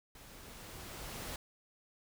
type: noise with level ramp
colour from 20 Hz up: pink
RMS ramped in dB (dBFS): -55 to -42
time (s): 0.15-1.36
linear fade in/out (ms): 2
effects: none